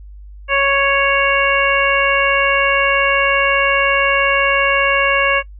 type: harmonic tone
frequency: 554.4 Hz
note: C#5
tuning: in tune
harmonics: 1 / 2 / 3 / 4 / 5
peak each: -18 / -18 / -18 / -18 / -18 dBFS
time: 0.48-5.43 s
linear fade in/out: 50 ms
effects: noise-tail reverb RT60 0.1 s tail -23 dB re dry + added 50 Hz sine -33 dBFS peak until 5.59 s